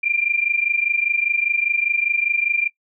sine tone pair together, 2370 / 2395 Hz, D7 / D7, +15 / +33 cents, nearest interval unison, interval 18 cents, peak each -20 dBFS, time 0.03-2.68 s, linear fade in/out 10 ms, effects noise-tail reverb RT60 0.1 s tail -18 dB re dry

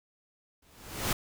pink noise with exponential growth, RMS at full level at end -26 dBFS, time 0.62-1.13 s, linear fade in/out 5 ms, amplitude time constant 110 ms, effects none

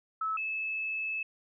sine tone pair in turn, 1301 / 2607 Hz, E6 / E7, -23 / -20 cents, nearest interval octave, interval 1203 cents, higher second, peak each -29 / -31 dBFS, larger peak first, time 0.21-0.37 / 0.37-1.23 s, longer second, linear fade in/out 5 ms, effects none

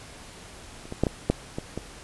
clicks, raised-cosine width 2 ms, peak -29 / -20 / -7 / -11 / -6 / -16 / -17 dBFS, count 7, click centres 0.855 / 0.924 / 1.036 / 1.068 / 1.3 / 1.585 / 1.776 s, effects pink hiss -45 dBFS RMS until 2.03 s + resampled to 24000 Hz

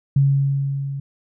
sine tone with level ramp, 138.59 Hz, C#3, in tune, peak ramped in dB -11 to -25 dBFS, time 0.16-1 s, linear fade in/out 5 ms, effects none

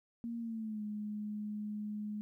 sine tone with pitch glide, 233.1 to 210.1 Hz, A#3 to G#3, 0 to +20 cents, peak -37 dBFS, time 0.24-2.21 s, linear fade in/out 0 ms, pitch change -180 cents, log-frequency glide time 0.39-0.83 s, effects 13-bit

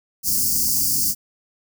white band-stop noise, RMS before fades -20 dBFS, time 0.23-1.15 s, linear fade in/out 50 ms, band 310 to 4600 Hz, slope 96 dB/octave, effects none

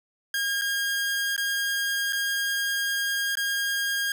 sawtooth tone with dropouts, 1621 Hz, G#6, 42 cents flat, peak -21 dBFS, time 0.34-4.12 s, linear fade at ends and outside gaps 2 ms, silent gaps 0.613-0.618 / 1.364-1.378 / 2.125-2.13 / 3.354-3.371 s, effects none

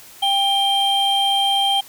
triangle tone pair together, 792 / 3168 Hz, G5 / G7, +18 / +18 cents, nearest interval 2 octaves, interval 2400 cents, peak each -17 / -16 dBFS, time 0.22-1.81 s, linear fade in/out 10 ms, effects white hiss -43 dBFS RMS until 1.88 s

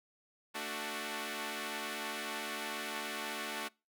5% pulse chord, D major, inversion second, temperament equal with one note detuned, 221.1 / 293.7 / 370 Hz, A3 / D4 / F#4, +9 / 0 / 0 cents, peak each -31 dBFS, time 0.54-3.69 s, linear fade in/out 20 ms, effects noise-tail reverb RT60 0.3 s tail -26 dB re dry

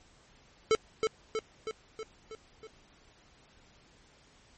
square tone with echo, 440 Hz, A4, in tune, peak -22 dBFS, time 0.71-0.75 s, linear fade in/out 0 ms, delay 320 ms, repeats 6, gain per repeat -4 dB, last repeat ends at 2.67 s, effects pink hiss -61 dBFS RMS until 4.57 s + MP3 32 kbps

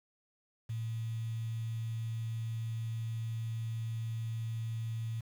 sine tone with quantisation, 113.3 Hz, A#2, 49 cents flat, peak -34 dBFS, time 0.69-5.21 s, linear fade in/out 10 ms, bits 9, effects none

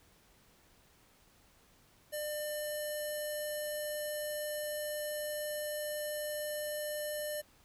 square tone with low-pass filter, 599 Hz, D5, 34 cents sharp, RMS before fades -38 dBFS, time 2.12-7.42 s, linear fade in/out 20 ms, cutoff 11000 Hz, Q 7.6, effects pink hiss -65 dBFS RMS until 7.64 s

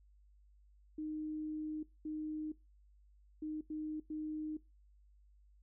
sine tone bursts at uneven times, 308.2 Hz, D#4, 16 cents flat, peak -38 dBFS, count 5, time 0.98-1.83 / 2.05-2.52 / 3.42-3.61 / 3.7-4 / 4.1-4.57 s, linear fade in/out 5 ms, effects noise-tail reverb RT60 0.2 s tail -19 dB re dry + added 50 Hz sine -62 dBFS peak until 5.62 s

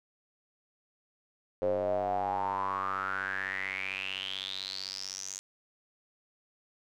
square tone with band-pass filter sweep, 47.88 Hz, G1, 40 cents flat, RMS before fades -34 dBFS, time 1.62-5.39 s, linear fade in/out 0 ms, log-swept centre 510 to 6700 Hz, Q 9.1, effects none

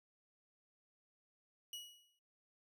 sawtooth tone with exponential decay, 2914 Hz, F#7, 27 cents flat, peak -40 dBFS, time 1.73-2.19 s, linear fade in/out 2 ms, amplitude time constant 99 ms, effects noise-tail reverb RT60 0.2 s tail -19 dB re dry

